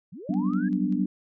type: linear sweep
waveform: sine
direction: up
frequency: 137.4 to 1700 Hz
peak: -38 dBFS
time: 0.12-0.69 s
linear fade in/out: 10 ms
type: chord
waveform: sine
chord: G major seventh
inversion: third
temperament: equal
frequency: 185 / 196 / 246.9 / 293.7 Hz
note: F#3 / G3 / B3 / D4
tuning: 0 / 0 / 0 / 0 cents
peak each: -28 dBFS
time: 0.29-1.06 s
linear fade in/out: 5 ms
type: click train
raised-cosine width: 0.2 ms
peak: -36 dBFS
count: 4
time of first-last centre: 0.34-0.925 s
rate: 5.13 Hz
effects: none